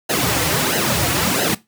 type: noise with flanger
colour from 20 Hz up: pink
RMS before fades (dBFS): -18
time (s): 0.09-1.55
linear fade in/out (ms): 10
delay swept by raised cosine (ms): 0.85 to 4.95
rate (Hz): 1.5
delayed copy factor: -0.8
effects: noise-tail reverb RT60 0.2 s tail -18 dB re dry + high-pass 100 Hz 12 dB/octave